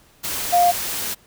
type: tone in noise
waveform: sine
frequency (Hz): 704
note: F5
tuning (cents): +14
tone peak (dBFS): -12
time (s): 0.52-0.72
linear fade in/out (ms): 20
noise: white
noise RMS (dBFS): -26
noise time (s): 0.23-1.15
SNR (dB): +11
effects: pink hiss -54 dBFS RMS until 1.26 s